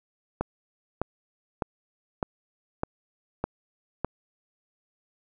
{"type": "click train", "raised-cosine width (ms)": 1, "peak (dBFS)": -12, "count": 7, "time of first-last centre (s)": [0.41, 4.046], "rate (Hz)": 1.65, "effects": []}